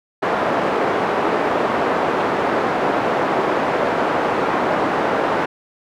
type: band-pass noise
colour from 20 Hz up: pink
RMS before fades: -19 dBFS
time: 0.22-5.46 s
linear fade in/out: 10 ms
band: 360 to 1200 Hz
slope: 12 dB/octave
effects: none